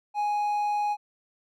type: tone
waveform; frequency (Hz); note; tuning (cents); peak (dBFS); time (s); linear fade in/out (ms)
triangle; 830.6; G#5; 0; -22; 0.14-0.97; 50
effects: none